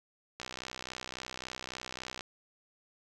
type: click train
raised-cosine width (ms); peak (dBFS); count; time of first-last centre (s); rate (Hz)
0.2; -22; 116; 0.4-2.208; 63.6
effects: none